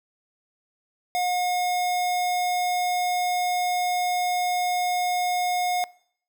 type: tone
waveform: square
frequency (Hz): 720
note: F#5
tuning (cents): -47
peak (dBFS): -23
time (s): 1.15-5.84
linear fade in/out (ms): 0
effects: noise-tail reverb RT60 0.6 s tail -22 dB re dry